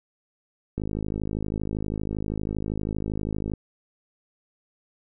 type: click train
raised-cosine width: 3 ms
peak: -16 dBFS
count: 146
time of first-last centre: 0.78-3.537 s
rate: 52.6 Hz
effects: none